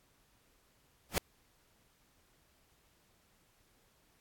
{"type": "noise with exponential growth", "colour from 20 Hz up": "pink", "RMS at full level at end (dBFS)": -25, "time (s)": [1.09, 1.18], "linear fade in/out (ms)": 0, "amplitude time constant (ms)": 18, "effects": ["pink hiss -70 dBFS RMS until 4.2 s", "AAC 64 kbps"]}